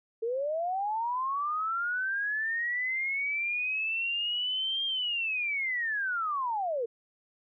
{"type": "linear two-way sweep", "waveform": "sine", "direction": "up then down", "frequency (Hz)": [440, 3217, 440], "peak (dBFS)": -28, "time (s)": [0.22, 6.86], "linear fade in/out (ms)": 10, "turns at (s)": 4.85, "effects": []}